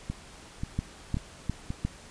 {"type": "two click trains", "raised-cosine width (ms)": 5, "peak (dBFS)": [-19, -15], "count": [4, 4], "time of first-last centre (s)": [[0.1, 1.704], [0.79, 1.85]], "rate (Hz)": [1.87, 2.83], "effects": ["pink hiss -49 dBFS RMS until 2.1 s", "resampled to 22050 Hz"]}